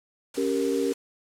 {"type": "noise", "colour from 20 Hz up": "white", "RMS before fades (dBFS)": -39, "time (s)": [0.34, 0.94], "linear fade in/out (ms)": 5}
{"type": "chord", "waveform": "sine", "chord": "G diminished", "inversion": "second", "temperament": "equal", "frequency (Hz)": [277.2, 392, 466.2], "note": ["Db4", "G4", "Bb4"], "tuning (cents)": [0, 0, 0], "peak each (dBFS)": -27, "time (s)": [0.37, 0.93], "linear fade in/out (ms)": 10}
{"effects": ["low-pass 9000 Hz 12 dB/octave"]}